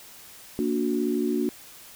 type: chord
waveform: sine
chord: Bb augmented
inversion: none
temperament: just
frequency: 233.1 / 291.4 / 364.2 Hz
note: Bb3 / D4 / F#4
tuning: 0 / -13 / -27 cents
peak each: -27 dBFS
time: 0.59-1.49 s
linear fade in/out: 0 ms
effects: white hiss -47 dBFS RMS until 1.95 s